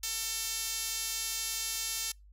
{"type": "tone with band-pass filter", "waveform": "5% pulse", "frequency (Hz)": 447.7, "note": "A4", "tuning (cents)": 30, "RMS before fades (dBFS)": -35, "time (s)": [0.03, 2.12], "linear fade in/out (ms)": 5, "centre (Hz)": 8900, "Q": 3.4, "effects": ["noise-tail reverb RT60 0.2 s tail -26 dB re dry", "added 50 Hz sine -53 dBFS peak until 2.32 s"]}